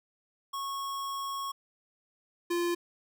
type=tone pair in turn; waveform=square; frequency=1100 / 346.5 Hz; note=C#6 / F4; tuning=-14 / -14 cents; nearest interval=octave + minor sixth; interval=2000 cents; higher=first; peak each=-34 / -28 dBFS; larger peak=second; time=0.53-1.52 / 2.5-2.75 s; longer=first; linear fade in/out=10 ms; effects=none